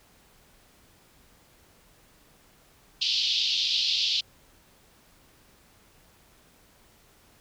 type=band-pass noise; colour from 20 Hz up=white; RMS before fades=-26 dBFS; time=3.01-4.21 s; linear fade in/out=10 ms; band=2900 to 4800 Hz; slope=48 dB/octave; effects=pink hiss -59 dBFS RMS until 7.4 s